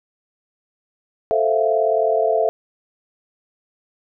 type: chord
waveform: sine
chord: F major seventh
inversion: first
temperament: equal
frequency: 440 / 523.3 / 659.3 / 698.5 Hz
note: A4 / C5 / E5 / F5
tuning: 0 / 0 / 0 / 0 cents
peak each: -20 / -24 / -18 / -23 dBFS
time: 1.31-2.49 s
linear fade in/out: 0 ms
effects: none